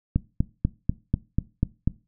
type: click train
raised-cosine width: 5 ms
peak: -8 dBFS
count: 8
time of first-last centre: 0.16-1.876 s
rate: 4.08 Hz
effects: noise-tail reverb RT60 0.3 s tail -20 dB re dry